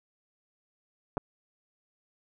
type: clicks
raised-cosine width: 1 ms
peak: -17 dBFS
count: 2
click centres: 1.171 / 1.178 s
effects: none